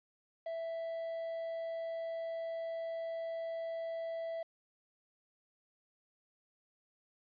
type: tone with quantisation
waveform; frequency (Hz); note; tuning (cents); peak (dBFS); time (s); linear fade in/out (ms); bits
triangle; 660; E5; +2; -35; 0.46-4.43; 5; 10
effects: resampled to 11025 Hz